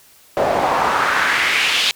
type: noise with band-pass filter sweep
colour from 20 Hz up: pink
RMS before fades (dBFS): -17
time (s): 0.37-1.91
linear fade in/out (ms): 0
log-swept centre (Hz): 570 to 3500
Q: 2.3
effects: white hiss -49 dBFS RMS until 1.95 s